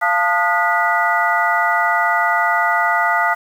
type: tone cluster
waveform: sine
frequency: 694 / 883 / 1230 / 1449 / 1962 Hz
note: F5 / A5 / D#6 / F#6 / B6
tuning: -11 / +6 / -20 / -37 / -12 cents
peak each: -20 dBFS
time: 0.01-3.35 s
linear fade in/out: 20 ms
effects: 7-bit